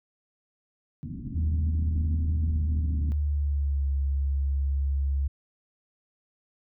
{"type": "low-pass noise", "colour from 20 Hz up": "white", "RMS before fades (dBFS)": -36, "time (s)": [1.03, 3.12], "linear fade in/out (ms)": 0, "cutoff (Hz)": 260, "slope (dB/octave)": 48}
{"type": "tone with pitch glide", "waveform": "sine", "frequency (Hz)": [79, 69.17], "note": ["D#2", "C#2"], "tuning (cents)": [27, -3], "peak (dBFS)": -23, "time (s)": [1.35, 5.28], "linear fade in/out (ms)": 10, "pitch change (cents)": -230, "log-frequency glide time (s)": [2.44, 3.88]}
{"effects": []}